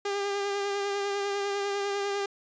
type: tone with vibrato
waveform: sawtooth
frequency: 401.4 Hz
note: G4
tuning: 41 cents sharp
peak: -24 dBFS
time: 0.05-2.26 s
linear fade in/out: 5 ms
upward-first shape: sine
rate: 10 Hz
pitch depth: 22 cents each way
effects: resampled to 16000 Hz